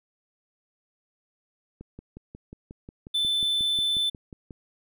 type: click train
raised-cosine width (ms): 3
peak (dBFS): -28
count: 16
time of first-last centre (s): 1.81-4.508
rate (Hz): 5.56
type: tone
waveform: triangle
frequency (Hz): 3524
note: A7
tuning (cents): +2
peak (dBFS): -21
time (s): 3.14-4.1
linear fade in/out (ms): 10
effects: none